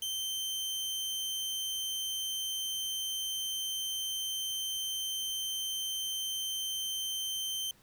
sawtooth tone, 3110 Hz, G7, 14 cents flat, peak -30 dBFS, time 0.02-7.71 s, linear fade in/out 2 ms, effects pink hiss -63 dBFS RMS until 7.82 s

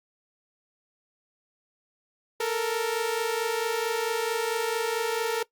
sawtooth tone pair together, 441.7 / 466.2 Hz, A4 / A#4, +7 / 0 cents, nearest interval minor second, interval 93 cents, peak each -25 / -24 dBFS, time 2.4-5.43 s, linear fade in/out 5 ms, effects noise-tail reverb RT60 0.1 s tail -20 dB re dry + Opus 48 kbps

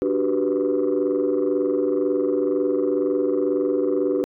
sine chord, G major seventh, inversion second, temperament equal, 293.7 / 370 / 392 / 493.9 Hz, D4 / F#4 / G4 / B4, 0 / 0 / 0 / 0 cents, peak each -23 dBFS, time 0.02-4.24 s, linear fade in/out 0 ms, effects tanh soft clip ceiling -13 dBFS

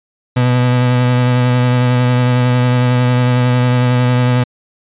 35% pulse tone with vibrato, 124.2 Hz, B2, 10 cents sharp, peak -8 dBFS, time 0.36-4.44 s, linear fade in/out 10 ms, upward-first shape sine, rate 11 Hz, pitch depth 18 cents each way, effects resampled to 8000 Hz

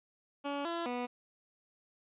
15% pulse tone with pitch steps, 283.9 / 338.1 / 245.3 Hz, C#4 / E4 / B3, +41 / +44 / -12 cents, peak -28 dBFS, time 0.44-1.07 s, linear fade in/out 20 ms, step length 210 ms, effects resampled to 8000 Hz

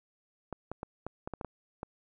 clicks, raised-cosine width 1 ms, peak -23 dBFS, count 9, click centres 0.527 / 0.716 / 0.831 / 1.066 / 1.275 / 1.337 / 1.412 / 1.447 / 1.831 s, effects none

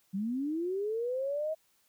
sine linear sweep, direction up, 184 to 641 Hz, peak -30 dBFS, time 0.13-1.55 s, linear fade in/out 20 ms, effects white hiss -70 dBFS RMS until 1.88 s

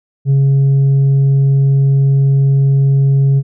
triangle tone with tanh clipping, 137.4 Hz, C#3, 15 cents flat, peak -8 dBFS, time 0.25-3.43 s, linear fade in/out 50 ms, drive 7 dB, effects none

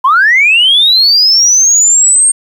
sine linear sweep, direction up, 987.8 to 8640 Hz, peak -3 dBFS, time 0.04-2.32 s, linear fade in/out 10 ms, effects tanh soft clip ceiling 0 dBFS + 7-bit

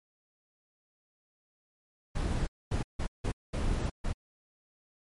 brown noise bursts at uneven times, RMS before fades -30 dBFS, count 6, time 2.15-2.47 / 2.71-2.83 / 2.99-3.07 / 3.24-3.32 / 3.53-3.9 / 4.04-4.13 s, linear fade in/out 10 ms, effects MP3 48 kbps

